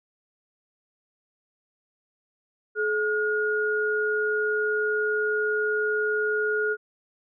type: tone pair together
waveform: sine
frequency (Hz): 427 / 1435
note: G#4 / F6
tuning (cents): +48 / +47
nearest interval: octave + major sixth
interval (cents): 2099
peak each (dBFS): -25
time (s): 2.75-6.77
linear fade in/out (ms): 50
effects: none